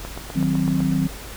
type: click train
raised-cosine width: 1 ms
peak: -18 dBFS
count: 7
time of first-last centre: 0.05-0.805 s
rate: 7.95 Hz
type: chord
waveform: sine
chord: C diminished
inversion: first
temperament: equal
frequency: 155.56 / 185 / 261.6 Hz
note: Eb3 / Gb3 / C4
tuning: 0 / 0 / 0 cents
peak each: -22 dBFS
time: 0.35-1.08 s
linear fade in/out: 20 ms
effects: added 50 Hz sine -37 dBFS peak until 1.36 s + pink hiss -37 dBFS RMS until 1.36 s